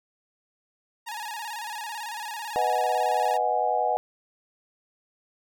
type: tone with vibrato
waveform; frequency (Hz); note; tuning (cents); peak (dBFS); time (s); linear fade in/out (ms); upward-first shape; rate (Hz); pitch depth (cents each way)
sawtooth; 885; A5; +10; -29; 1.06-3.38; 20; square; 18; 86
type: chord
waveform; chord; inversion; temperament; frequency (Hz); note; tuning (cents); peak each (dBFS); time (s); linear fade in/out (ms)
sine; G# minor seventh; first; equal; 493.9 / 622.3 / 740 / 830.6; B4 / D#5 / F#5 / G#5; 0 / 0 / 0 / 0; -30 / -29 / -25 / -27; 2.56-3.97; 0
effects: none